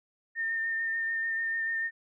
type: tone with vibrato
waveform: sine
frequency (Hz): 1816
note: A#6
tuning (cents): -46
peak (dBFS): -28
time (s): 0.35-1.91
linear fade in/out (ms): 50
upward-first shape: triangle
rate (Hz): 6.8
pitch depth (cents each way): 21
effects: none